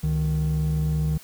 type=tone pair together; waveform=triangle; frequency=69.58 / 154.8 Hz; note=C#2 / D#3; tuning=+7 / -9 cents; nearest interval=octave + major second; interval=1384 cents; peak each=-23 / -19 dBFS; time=0.03-1.18 s; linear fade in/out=10 ms; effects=tanh soft clip ceiling -15 dBFS + white hiss -48 dBFS RMS until 1.23 s